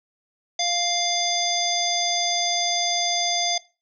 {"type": "harmonic tone", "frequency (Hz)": 698.5, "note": "F5", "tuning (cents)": 0, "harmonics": [1, 3, 5, 7, 9], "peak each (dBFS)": [-26, -31, -26, -27, -28], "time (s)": [0.59, 3.58], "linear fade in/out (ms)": 5, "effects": ["noise-tail reverb RT60 0.3 s tail -19 dB re dry"]}